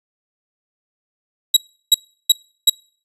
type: tone bursts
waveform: sawtooth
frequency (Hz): 3861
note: B7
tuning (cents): -40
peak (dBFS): -4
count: 4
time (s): 1.54-2.698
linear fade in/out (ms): 5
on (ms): 27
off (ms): 350
effects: noise-tail reverb RT60 0.5 s tail -26 dB re dry + resampled to 32000 Hz